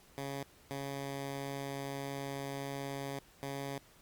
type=tone bursts at uneven times; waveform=10% pulse; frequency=138.59 Hz; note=C#3; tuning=in tune; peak=-30 dBFS; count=3; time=0.18-0.43 / 0.71-3.19 / 3.43-3.78 s; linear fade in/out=0 ms; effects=pink hiss -62 dBFS RMS until 4.01 s + Opus 48 kbps